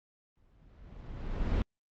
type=noise with exponential growth; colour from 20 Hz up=brown; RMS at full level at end=-26 dBFS; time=0.37-1.62 s; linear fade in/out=1 ms; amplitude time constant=270 ms; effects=low-pass 4000 Hz 12 dB/octave + Opus 24 kbps